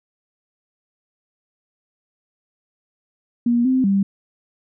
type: tone with pitch steps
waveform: sine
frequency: 238.2 / 259.3 / 196.9 Hz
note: A#3 / C4 / G3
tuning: +38 / -15 / +8 cents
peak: -14 dBFS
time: 3.46-4.03 s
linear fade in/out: 5 ms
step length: 190 ms
effects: none